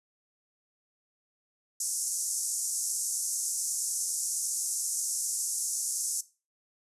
pink band-pass noise, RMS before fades -32 dBFS, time 1.8-6.21 s, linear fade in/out 5 ms, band 5900 to 11000 Hz, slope 48 dB/octave, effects noise-tail reverb RT60 0.3 s tail -17 dB re dry + resampled to 32000 Hz

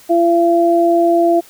sine tone pair together, 340 / 680 Hz, F4 / F5, -46 / -46 cents, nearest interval octave, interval 1200 cents, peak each -12 dBFS, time 0.09-1.41 s, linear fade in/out 20 ms, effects white hiss -44 dBFS RMS until 1.49 s

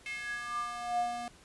square tone with high-pass filter sweep, 238.9 Hz, A#3, 43 cents sharp, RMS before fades -36 dBFS, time 0.06-1.28 s, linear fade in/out 0 ms, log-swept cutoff 2300 to 490 Hz, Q 7.7, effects pink hiss -58 dBFS RMS until 1.44 s + resampled to 24000 Hz

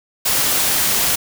white noise, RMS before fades -17 dBFS, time 0.25-1.16 s, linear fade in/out 10 ms, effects none

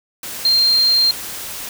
sine tone in noise, 4186 Hz, C8, in tune, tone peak -11 dBFS, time 0.45-1.11 s, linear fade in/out 2 ms, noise white, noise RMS -29 dBFS, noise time 0.23-1.69 s, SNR +15 dB, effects none

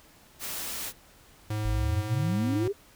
white noise, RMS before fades -35 dBFS, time 0.39-0.93 s, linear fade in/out 50 ms
square tone, 106.7 Hz, G#2, 47 cents sharp, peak -29 dBFS, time 1.5-2.68 s, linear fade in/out 5 ms
sine exponential sweep, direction up, 45.31 to 421.9 Hz, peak -26 dBFS, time 1.64-2.73 s, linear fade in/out 20 ms
effects pink hiss -56 dBFS RMS until 2.95 s

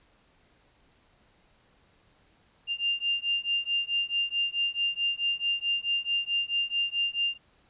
sine beating tone pair, 2794 / 2798.6 Hz, F7 / F7, 0 / +3 cents, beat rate 4.6 Hz, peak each -29 / -29 dBFS, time 2.67-7.38 s, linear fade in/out 50 ms, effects pink hiss -64 dBFS RMS until 7.69 s + resampled to 8000 Hz

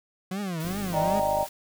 40% pulse tone with vibrato, 180.6 Hz, F#3, 42 cents flat, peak -28 dBFS, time 0.31-1.2 s, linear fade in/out 5 ms, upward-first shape triangle, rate 2.6 Hz, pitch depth 260 cents each way
white noise, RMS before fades -42 dBFS, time 0.6-1.49 s, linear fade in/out 5 ms
click train, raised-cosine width 3 ms, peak -26 dBFS, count 41, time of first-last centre 0.65-1.428 s, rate 51.4 Hz
sine chord, Eb major seventh, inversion third, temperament equal with one note detuned, 587.3 / 622.3 / 779.9 / 932.3 Hz, D5 / Eb5 / G5 / Bb5, 0 / 0 / -9 / 0 cents, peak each -28 dBFS, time 0.92-1.47 s, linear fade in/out 50 ms
effects none

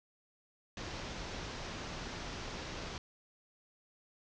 pink low-pass noise, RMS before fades -43 dBFS, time 0.77-2.98 s, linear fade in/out 2 ms, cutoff 6400 Hz, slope 48 dB/octave, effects none

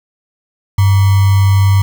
sine tone with sample-and-hold, 98 Hz, G2, in tune, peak -6 dBFS, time 0.78-1.82 s, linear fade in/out 5 ms, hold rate 1050 Hz, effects none

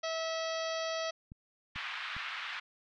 harmonic tone, 649 Hz, E5, 27 cents flat, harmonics 1 / 2 / 3 / 4 / 5 / 6 / 7 / 8 / 9, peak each -35 / -41 / -43 / -47 / -44 / -48 / -46 / -49 / -49 dBFS, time 0.03-1.11 s, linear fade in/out 10 ms
clicks, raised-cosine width 5 ms, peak -35 dBFS, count 3, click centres 1.319 / 1.76 / 2.166 s
pink band-pass noise, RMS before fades -40 dBFS, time 1.75-2.6 s, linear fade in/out 10 ms, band 1200 to 3400 Hz, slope 24 dB/octave
effects none

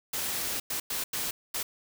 white noise bursts at uneven times, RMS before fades -32 dBFS, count 5, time 0.13-0.6 / 0.7-0.8 / 0.9-1.04 / 1.13-1.31 / 1.54-1.63 s, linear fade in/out 5 ms, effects none

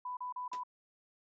sine tone bursts, 995 Hz, B5, 13 cents sharp, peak -37 dBFS, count 4, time 0.05-0.635 s, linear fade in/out 5 ms, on 120 ms, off 35 ms
pink noise with exponential decay, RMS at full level -41 dBFS, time 0.53-0.62 s, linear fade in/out 0 ms, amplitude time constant 19 ms
effects high-pass 300 Hz 12 dB/octave + resampled to 16000 Hz

